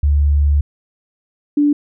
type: tone pair in turn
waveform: sine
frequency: 72.4 / 292 Hz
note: D2 / D4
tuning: -24 / -10 cents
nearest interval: 2 octaves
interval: 2414 cents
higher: second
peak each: -10 dBFS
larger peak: neither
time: 0.03-0.61 / 1.57-1.73 s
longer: first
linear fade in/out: 5 ms
effects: none